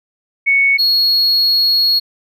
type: tone pair in turn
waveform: sine / triangle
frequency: 2217 / 4320 Hz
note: C#7 / C#8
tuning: 0 / -45 cents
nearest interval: octave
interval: 1155 cents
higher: second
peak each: -9 dBFS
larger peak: neither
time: 0.46-0.78 / 0.78-2 s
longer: second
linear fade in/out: 20 ms
effects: none